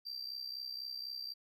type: tone with amplitude modulation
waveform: triangle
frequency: 4699 Hz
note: D8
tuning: in tune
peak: -36 dBFS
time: 0.05-1.34 s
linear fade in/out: 20 ms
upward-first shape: sine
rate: 64 Hz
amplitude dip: 75%
effects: none